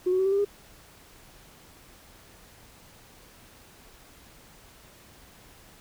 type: tone with pitch steps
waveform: sine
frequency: 363.4 / 371.7 / 380.1 / 388.8 / 397.7 / 406.7 Hz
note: F#4 / F#4 / F#4 / G4 / G4 / G#4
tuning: -31 / +8 / +47 / -14 / +25 / -36 cents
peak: -20 dBFS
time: 0.06-0.45 s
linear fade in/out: 10 ms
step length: 65 ms
effects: tanh soft clip ceiling -16 dBFS + pink hiss -53 dBFS RMS until 5.8 s